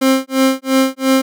30% pulse tone with tremolo, 264.9 Hz, C4, 22 cents sharp, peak -6 dBFS, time 0.01-1.22 s, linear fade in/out 10 ms, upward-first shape sine, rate 2.9 Hz, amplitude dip 100%, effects none

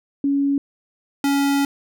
sine / square tone pair in turn, 280 / 280 Hz, C#4 / C#4, +18 / +18 cents, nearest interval unison, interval 0 cents, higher neither, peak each -16 / -17 dBFS, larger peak first, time 0.24-0.58 / 1.24-1.65 s, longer second, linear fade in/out 2 ms, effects none

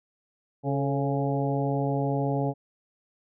harmonic tone with a mistuned harmonic, 138.59 Hz, C#3, in tune, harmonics 1 / 2 / 3 / 4 / 5 / 6, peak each -27 / -30 / -32 / -33 / -34 / -35 dBFS, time 0.63-2.54 s, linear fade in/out 50 ms, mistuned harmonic 3, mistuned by +53 cents, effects none

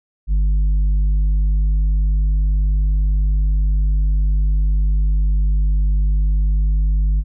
sine tone with tanh clipping, 50.1 Hz, G1, 38 cents sharp, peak -14 dBFS, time 0.27-7.24 s, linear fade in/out 50 ms, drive 5 dB, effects none

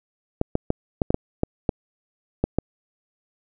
clicks, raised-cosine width 2 ms, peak -6 dBFS, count 10, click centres 0.414 / 0.554 / 0.704 / 1.018 / 1.105 / 1.144 / 1.434 / 1.692 / 2.44 / 2.586 s, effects none

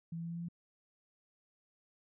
sine tone with pitch steps, 166 / 167.06 / 168.12 / 169.19 / 170.27 / 171.36 Hz, E3 / E3 / E3 / E3 / F3 / F3, +12 / +23 / +34 / +45 / -44 / -33 cents, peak -38 dBFS, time 0.12-0.486 s, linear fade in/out 5 ms, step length 61 ms, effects none

